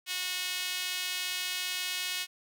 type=tone with high-pass filter; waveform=sawtooth; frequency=365.1 Hz; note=F#4; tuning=23 cents flat; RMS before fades=-34 dBFS; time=0.06-2.27 s; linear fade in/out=50 ms; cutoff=2800 Hz; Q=1.5; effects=none